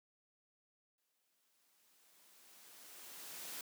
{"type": "noise with exponential growth", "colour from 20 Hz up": "white", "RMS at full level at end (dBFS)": -45, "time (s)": [0.98, 3.61], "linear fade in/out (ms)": 2, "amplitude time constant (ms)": 570, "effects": ["high-pass 200 Hz 12 dB/octave"]}